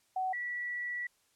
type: tone pair in turn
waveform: sine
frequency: 750 / 1947.5 Hz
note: F#5 / B6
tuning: +23 / -25 cents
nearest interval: octave + perfect fourth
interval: 1652 cents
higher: second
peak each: -30 / -34 dBFS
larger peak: first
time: 0.16-0.33 / 0.33-1.07 s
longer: second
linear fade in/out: 5 ms
effects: white hiss -71 dBFS RMS until 1.35 s + low-pass 11000 Hz 12 dB/octave